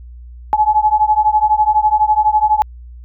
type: beating tone pair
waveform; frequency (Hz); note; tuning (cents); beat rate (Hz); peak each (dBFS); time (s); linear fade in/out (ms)
sine; 847 / 859; G#5 / A5; +34 / -42; 12; -13; 0.53-2.62; 0
effects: added 60 Hz sine -32 dBFS peak until 3.04 s